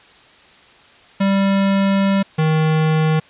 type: tone pair in turn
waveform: square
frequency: 196 / 157.06 Hz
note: G3 / D#3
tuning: 0 / +17 cents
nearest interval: major third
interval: 383 cents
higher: first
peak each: -14 dBFS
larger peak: neither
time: 1.2-2.23 / 2.38-3.2 s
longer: first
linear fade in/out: 10 ms
effects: white hiss -47 dBFS RMS until 3.29 s + resampled to 8000 Hz